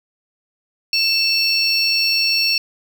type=tone cluster; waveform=triangle; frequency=2649 / 4414 / 5510 Hz; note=E7 / C#8 / F8; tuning=+8 / -8 / -24 cents; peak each=-18 dBFS; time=0.93-2.58 s; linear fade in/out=2 ms; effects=none